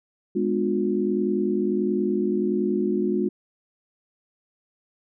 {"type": "chord", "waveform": "sine", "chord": "G# diminished seventh", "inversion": "none", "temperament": "just", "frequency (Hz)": [207.7, 249.2, 299, 358.8], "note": ["G#3", "B3", "D4", "F4"], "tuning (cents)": [0, 16, 31, 47], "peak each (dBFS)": [-25, -29, -29, -24], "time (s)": [0.35, 3.29], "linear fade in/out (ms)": 10, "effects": []}